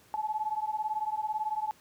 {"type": "beating tone pair", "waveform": "sine", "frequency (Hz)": [852, 870], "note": ["G#5", "A5"], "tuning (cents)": [44, -20], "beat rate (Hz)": 18, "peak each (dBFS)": [-32, -33], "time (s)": [0.14, 1.71], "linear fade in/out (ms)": 0, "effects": ["pink hiss -60 dBFS RMS until 1.8 s", "high-pass 80 Hz 12 dB/octave"]}